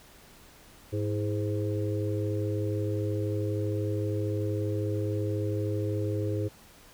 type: harmonic tone with a mistuned harmonic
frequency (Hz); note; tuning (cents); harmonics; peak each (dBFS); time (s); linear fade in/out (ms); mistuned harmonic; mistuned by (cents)
103.83; G#2; 0; 1 / 3 / 4 / 5; -29 / -34 / -34 / -37; 0.92-6.49; 20; 3; +60
effects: pink hiss -54 dBFS RMS until 6.93 s

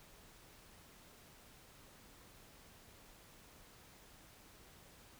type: silence
effects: pink hiss -61 dBFS RMS until 5.19 s

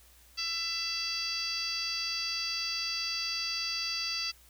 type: harmonic tone with a mistuned harmonic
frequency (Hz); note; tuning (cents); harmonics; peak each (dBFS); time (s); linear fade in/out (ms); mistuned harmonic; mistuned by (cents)
668; E5; +23; 2 / 3 / 4 / 5 / 6 / 7 / 8 / 9; -45 / -45 / -39 / -43 / -45 / -33 / -43 / -44; 0.37-4.32; 20; 6; +17
effects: added 60 Hz sine -60 dBFS peak until 4.49 s + white hiss -60 dBFS RMS until 4.49 s

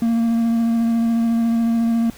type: tone with vibrato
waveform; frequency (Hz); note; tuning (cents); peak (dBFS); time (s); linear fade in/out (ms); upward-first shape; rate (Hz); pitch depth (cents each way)
triangle; 230.4; A#3; -20; -13; 0.02-2.1; 2; sine; 14; 15
effects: pink hiss -43 dBFS RMS until 2.17 s

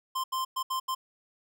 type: tone bursts at uneven times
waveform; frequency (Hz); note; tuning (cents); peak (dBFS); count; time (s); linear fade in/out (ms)
square; 1045; C6; -2; -29; 5; 0.15-0.24 / 0.32-0.45 / 0.56-0.63 / 0.7-0.8 / 0.88-0.95; 10
effects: none

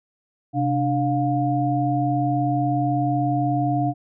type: tone cluster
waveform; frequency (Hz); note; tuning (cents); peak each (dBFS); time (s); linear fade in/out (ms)
sine; 131 / 294.7 / 708; C3 / D4 / F5; +2 / +6 / +23; -23; 0.53-3.94; 50
effects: none

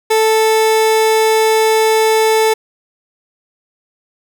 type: tone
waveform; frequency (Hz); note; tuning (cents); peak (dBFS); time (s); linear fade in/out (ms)
30% pulse; 440; A4; 0; -7; 0.1-2.54; 10
effects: none

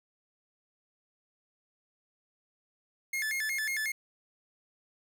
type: tone with vibrato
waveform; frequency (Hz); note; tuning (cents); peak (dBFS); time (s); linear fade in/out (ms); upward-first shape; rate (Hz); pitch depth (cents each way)
45% pulse; 1932; B6; -39; -30; 3.13-3.92; 5; square; 5.5; 180
effects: none

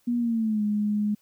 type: tone with pitch glide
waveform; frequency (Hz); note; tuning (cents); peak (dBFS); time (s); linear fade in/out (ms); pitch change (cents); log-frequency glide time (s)
sine; 240 to 208.9; B3 to G#3; -49 to +10; -22; 0.07-1.15; 10; -241; 0.18-0.63
effects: white hiss -66 dBFS RMS until 1.21 s

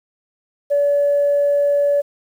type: tone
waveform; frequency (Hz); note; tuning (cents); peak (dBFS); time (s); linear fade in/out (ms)
sine; 573; D5; -43; -12; 0.7-2.02; 20
effects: tanh soft clip ceiling -9 dBFS + 8-bit

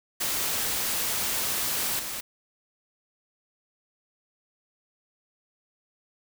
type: noise with level steps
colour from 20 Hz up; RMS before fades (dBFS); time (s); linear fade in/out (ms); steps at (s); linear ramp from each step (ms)
white; -28 / -34; 0.2-2.21; 10; 1.99; 5
effects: none

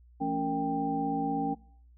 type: tone cluster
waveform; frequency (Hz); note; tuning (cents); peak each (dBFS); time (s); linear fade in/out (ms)
sine; 171.1 / 223 / 279.5 / 461.9 / 788; F3 / A3 / C#4 / A#4 / G5; -35 / +23 / +14 / -16 / +9; -38 / -38 / -31 / -39 / -31; 0.2-1.55; 20
effects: noise-tail reverb RT60 0.6 s tail -23 dB re dry + added 60 Hz sine -54 dBFS peak until 1.97 s

